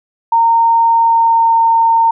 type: tone with pitch glide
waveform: sine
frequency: 920 to 913.6 Hz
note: A#5 to A#5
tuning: -23 to -35 cents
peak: -7 dBFS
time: 0.32-2.11 s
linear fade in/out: 5 ms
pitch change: -12 cents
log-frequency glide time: 0.87-1.61 s
effects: none